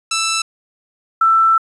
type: tone pair in turn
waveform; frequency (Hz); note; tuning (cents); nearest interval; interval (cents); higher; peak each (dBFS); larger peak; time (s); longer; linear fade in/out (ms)
10% pulse / sine; 1324 / 1330.7; E6 / E6; +7 / +16; unison; 9; second; -8 / -9; first; 0.11-0.42 / 1.21-1.58; second; 5
effects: resampled to 24000 Hz + 8-bit